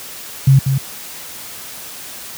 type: tone with echo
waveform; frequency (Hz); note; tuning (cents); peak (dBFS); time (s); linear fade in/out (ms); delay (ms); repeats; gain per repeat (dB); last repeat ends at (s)
sine; 134.8; C#3; -48; -5; 0.47-0.59; 5; 190; 1; -7; 0.78
effects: white hiss -32 dBFS RMS until 2.37 s + high-pass 60 Hz 12 dB/octave